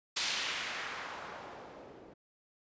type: noise with low-pass filter sweep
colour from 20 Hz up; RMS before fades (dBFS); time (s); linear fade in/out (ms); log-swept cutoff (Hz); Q
blue; -40; 0.16-2.14; 10; 4300 to 340; 1.1
effects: resampled to 16000 Hz